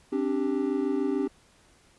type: chord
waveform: triangle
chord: C suspended second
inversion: none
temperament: equal with one note detuned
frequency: 267 / 293.7 / 392 Hz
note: C4 / D4 / G4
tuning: +35 / 0 / 0 cents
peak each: -27 dBFS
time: 0.12-1.28 s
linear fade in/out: 10 ms
effects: pink hiss -60 dBFS RMS until 1.98 s + resampled to 24000 Hz